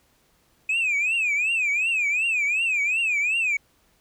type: tone with vibrato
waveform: sine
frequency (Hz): 2500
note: D#7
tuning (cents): +8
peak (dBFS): -18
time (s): 0.69-3.57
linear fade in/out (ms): 5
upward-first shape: triangle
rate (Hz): 2.7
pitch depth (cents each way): 200
effects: tanh soft clip ceiling -19 dBFS + pink hiss -63 dBFS RMS until 4 s